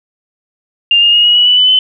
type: tone with pitch steps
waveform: sine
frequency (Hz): 2801 / 2834 / 2866 / 2900 / 2933 / 2968 / 3002 / 3037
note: F7 / F7 / F7 / F#7 / F#7 / F#7 / F#7 / F#7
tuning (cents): +4 / +25 / +44 / -35 / -16 / +5 / +24 / +44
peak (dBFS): -5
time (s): 0.91-1.79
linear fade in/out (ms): 2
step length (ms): 110
effects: none